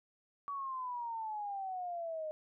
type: exponential sweep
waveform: sine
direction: down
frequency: 1143 to 612 Hz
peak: -37 dBFS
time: 0.48-2.31 s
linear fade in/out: 0 ms
effects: none